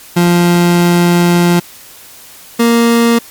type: tone pair in turn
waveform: 30% pulse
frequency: 174.1 / 233.3 Hz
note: F3 / A#3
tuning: -5 / +2 cents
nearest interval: perfect fourth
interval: 507 cents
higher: second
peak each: -4 dBFS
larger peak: neither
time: 0.16-1.6 / 2.59-3.19 s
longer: first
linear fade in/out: 10 ms
effects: white hiss -36 dBFS RMS until 3.3 s + MP3 96 kbps